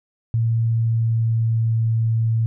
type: tone with pitch glide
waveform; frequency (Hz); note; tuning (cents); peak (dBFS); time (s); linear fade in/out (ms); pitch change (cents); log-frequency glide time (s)
sine; 114.4 to 113.15; A#2 to A2; -32 to +49; -16; 0.34-2.46; 0; -19; 0.64-1.82
effects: none